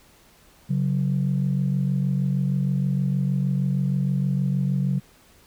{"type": "tone pair together", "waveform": "sine", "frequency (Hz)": [138.59, 185], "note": ["C#3", "F#3"], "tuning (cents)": [0, 0], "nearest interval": "perfect fourth", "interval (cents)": 500, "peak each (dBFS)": [-21, -23], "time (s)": [0.69, 5], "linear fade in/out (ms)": 20, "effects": ["tanh soft clip ceiling -14 dBFS", "pink hiss -55 dBFS RMS until 5.46 s"]}